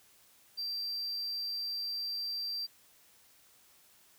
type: tone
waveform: triangle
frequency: 4703 Hz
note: D8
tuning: 2 cents sharp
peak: -33 dBFS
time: 0.57-2.67 s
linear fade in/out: 20 ms
effects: white hiss -63 dBFS RMS until 4.18 s